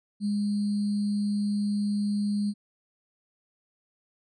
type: tone with sample-and-hold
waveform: sine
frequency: 205.4 Hz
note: G#3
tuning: 19 cents flat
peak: -24 dBFS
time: 0.2-2.54 s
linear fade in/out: 50 ms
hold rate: 4410 Hz
effects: resampled to 24000 Hz